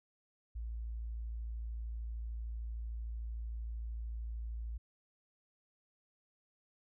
sine tone, 56.6 Hz, A1, 50 cents sharp, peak -38 dBFS, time 0.55-4.78 s, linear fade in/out 10 ms, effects none

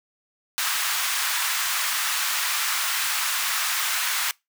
pink high-pass noise, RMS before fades -25 dBFS, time 0.58-4.31 s, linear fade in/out 0 ms, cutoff 1100 Hz, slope 24 dB/octave, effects noise-tail reverb RT60 0.2 s tail -24 dB re dry

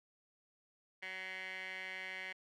15% pulse tone with band-pass filter, 187.8 Hz, F#3, 26 cents sharp, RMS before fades -45 dBFS, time 1.02-2.33 s, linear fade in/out 10 ms, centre 2200 Hz, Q 4.9, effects none

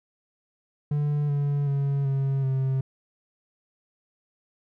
triangle tone with pitch steps, 146.83 / 143.23 / 139.71 / 136.29 / 132.94 Hz, D3 / D3 / C#3 / C#3 / C3, 0 / -43 / +14 / -29 / +28 cents, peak -20 dBFS, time 0.91-2.81 s, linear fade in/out 5 ms, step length 380 ms, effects none

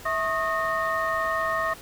sine tone cluster, 652 / 1089 / 1250 / 1843 Hz, E5 / C#6 / D#6 / A#6, -19 / -31 / +8 / -20 cents, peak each -28 dBFS, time 0.05-1.74 s, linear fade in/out 10 ms, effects tanh soft clip ceiling -16 dBFS + pink hiss -44 dBFS RMS until 1.81 s

